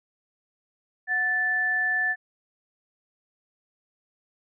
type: tone pair together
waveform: sine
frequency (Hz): 733 / 1755.5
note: F#5 / A6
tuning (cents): -16 / -4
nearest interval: octave + minor third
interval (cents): 1512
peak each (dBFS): -34 / -22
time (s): 1.07-2.16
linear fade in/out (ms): 50
effects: none